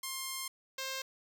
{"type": "tone pair in turn", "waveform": "5% pulse", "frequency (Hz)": [1060, 530], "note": ["C6", "C5"], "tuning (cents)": [22, 22], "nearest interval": "octave", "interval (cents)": 1200, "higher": "first", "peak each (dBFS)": -25, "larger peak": "neither", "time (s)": [[0.03, 0.48], [0.78, 1.02]], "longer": "first", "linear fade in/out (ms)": 5, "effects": []}